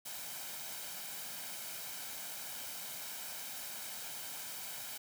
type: noise with comb filter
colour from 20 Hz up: white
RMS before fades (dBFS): -44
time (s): 0.05-4.98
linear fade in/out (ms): 10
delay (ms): 1.3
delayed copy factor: +0.5
effects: high-pass 150 Hz 12 dB/octave